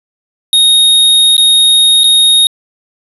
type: tone with dropouts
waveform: square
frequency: 3729 Hz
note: A#7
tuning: in tune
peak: -5 dBFS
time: 0.53-2.47 s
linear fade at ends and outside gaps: 1 ms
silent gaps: 1.367-1.379 / 2.035-2.041 s
effects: resampled to 32000 Hz + 7-bit